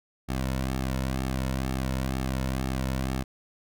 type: tone with flanger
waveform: sawtooth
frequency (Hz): 65.41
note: C2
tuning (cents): 0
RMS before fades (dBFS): -29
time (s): 0.28-3.24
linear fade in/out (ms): 20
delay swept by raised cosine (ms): 2 to 2.54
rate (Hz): 2.1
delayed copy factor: -0.75
effects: none